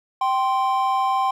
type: tone pair together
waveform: triangle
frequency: 778 / 1045.2 Hz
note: G5 / C6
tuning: -13 / -2 cents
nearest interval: perfect fourth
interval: 511 cents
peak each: -19 dBFS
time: 0.21-1.31 s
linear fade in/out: 5 ms
effects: none